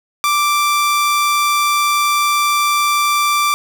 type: tone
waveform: sawtooth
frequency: 1174.7 Hz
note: D6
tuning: in tune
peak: -9 dBFS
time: 0.24-3.54 s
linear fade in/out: 0 ms
effects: none